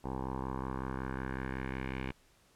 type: tone with low-pass filter sweep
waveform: 10% pulse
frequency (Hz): 65.41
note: C2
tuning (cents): 0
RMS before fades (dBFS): -38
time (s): 0.04-2.12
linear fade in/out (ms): 5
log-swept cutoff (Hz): 820 to 2500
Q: 2.7
effects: pink hiss -66 dBFS RMS until 2.55 s + low-pass 12000 Hz 12 dB/octave